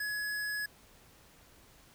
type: tone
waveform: square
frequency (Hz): 1687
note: G#6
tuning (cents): +27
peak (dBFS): -34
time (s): 0-0.66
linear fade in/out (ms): 5
effects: pink hiss -60 dBFS RMS until 1.94 s